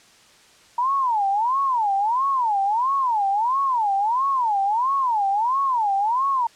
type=tone with vibrato; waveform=sine; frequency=931 Hz; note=A#5; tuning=2 cents flat; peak=-18 dBFS; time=0.78-6.47 s; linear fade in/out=5 ms; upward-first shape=sine; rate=1.5 Hz; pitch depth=300 cents each way; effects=white hiss -52 dBFS RMS until 6.55 s + low-pass 7000 Hz 12 dB/octave